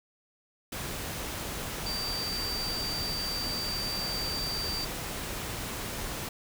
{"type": "tone in noise", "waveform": "sine", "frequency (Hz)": 4656, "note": "D8", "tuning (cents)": -16, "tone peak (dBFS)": -32, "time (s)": [1.86, 4.85], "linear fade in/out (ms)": 5, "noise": "pink", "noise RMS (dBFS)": -36, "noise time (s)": [0.72, 6.29], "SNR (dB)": 1, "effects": []}